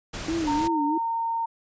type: noise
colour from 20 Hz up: pink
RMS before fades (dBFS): -34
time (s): 0.13-0.68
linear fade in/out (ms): 10
type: tone with vibrato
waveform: sine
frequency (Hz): 311.1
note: D#4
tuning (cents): 0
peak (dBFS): -24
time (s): 0.28-0.98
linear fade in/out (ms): 5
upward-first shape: sine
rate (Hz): 3.1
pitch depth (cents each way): 130
type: tone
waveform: sine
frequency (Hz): 917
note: A#5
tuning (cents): -29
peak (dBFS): -24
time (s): 0.47-1.46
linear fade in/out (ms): 10
effects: resampled to 16000 Hz